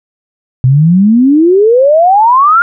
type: exponential sweep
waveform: sine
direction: up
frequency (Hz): 123.8 to 1430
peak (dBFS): -3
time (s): 0.64-2.62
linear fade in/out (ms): 0
effects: none